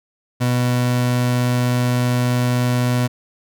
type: tone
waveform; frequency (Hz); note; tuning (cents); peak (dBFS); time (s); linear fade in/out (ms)
30% pulse; 123.47; B2; 0; -13; 0.4-3.08; 20
effects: none